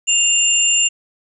sine tone pair together, 2794 / 7217 Hz, F7 / A8, 0 / +43 cents, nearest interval octave + major third, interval 1643 cents, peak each -15 dBFS, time 0.07-0.89 s, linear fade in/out 20 ms, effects none

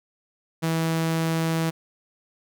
sawtooth tone, 163 Hz, E3, 19 cents flat, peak -18 dBFS, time 0.62-1.71 s, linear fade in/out 20 ms, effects none

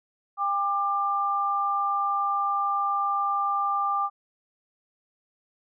sine tone pair together, 801 / 1189.9 Hz, G5 / D6, +37 / +22 cents, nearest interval perfect fifth, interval 685 cents, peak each -28 / -24 dBFS, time 0.37-4.1 s, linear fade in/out 50 ms, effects none

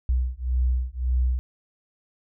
sine beating tone pair, 61.74 / 63.54 Hz, B1 / B1, 0 / +50 cents, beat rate 1.8 Hz, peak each -24 / -24 dBFS, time 0.09-1.39 s, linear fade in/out 0 ms, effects none

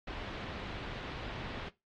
pink low-pass noise, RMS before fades -42 dBFS, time 0.07-1.69 s, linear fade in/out 5 ms, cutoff 3700 Hz, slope 24 dB/octave, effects noise-tail reverb RT60 0.2 s tail -17 dB re dry + AAC 48 kbps

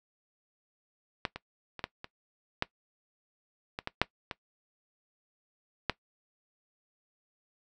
clicks, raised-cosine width 0.3 ms, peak -13 / -22 / -24 / -15 / -24 / -11 / -18 / -17 / -6 / -19 / -10 dBFS, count 11, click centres 1.252 / 1.36 / 1.793 / 1.841 / 2.044 / 2.624 / 3.789 / 3.874 / 4.016 / 4.312 / 5.897 s, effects noise-tail reverb RT60 0.1 s tail -19 dB re dry

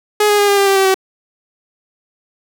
sawtooth tone with pitch steps, 419.6 / 413.8 / 408.1 / 402.5 / 397 / 391.5 / 386.1 / 380.8 Hz, G#4 / G#4 / G#4 / G4 / G4 / G4 / G4 / F#4, +18 / -6 / -30 / +46 / +22 / -2 / -26 / +50 cents, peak -6 dBFS, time 0.2-0.944 s, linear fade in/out 5 ms, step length 93 ms, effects none

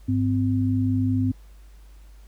sine tone pair together, 102.15 / 257.6 Hz, G#2 / C4, -28 / -27 cents, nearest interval octave + major third, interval 1601 cents, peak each -22 dBFS, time 0.08-1.32 s, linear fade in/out 10 ms, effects added 50 Hz sine -44 dBFS peak until 2.27 s + pink hiss -60 dBFS RMS until 2.27 s

